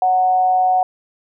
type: tone with amplitude modulation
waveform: sine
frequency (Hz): 739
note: F#5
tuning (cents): -2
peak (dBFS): -10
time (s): 0.02-0.83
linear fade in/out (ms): 2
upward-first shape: sine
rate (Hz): 181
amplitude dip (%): 40
effects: none